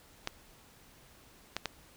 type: clicks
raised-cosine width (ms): 0.2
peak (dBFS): -15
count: 3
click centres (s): 0.274 / 1.566 / 1.657
effects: pink hiss -59 dBFS RMS until 1.96 s